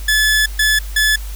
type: tone bursts at uneven times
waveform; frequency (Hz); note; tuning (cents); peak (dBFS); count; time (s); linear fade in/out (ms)
sawtooth; 1723; A6; -37; -8; 3; 0.08-0.46 / 0.59-0.79 / 0.96-1.16; 5
effects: added 50 Hz sine -24 dBFS peak until 1.35 s + white hiss -38 dBFS RMS until 1.35 s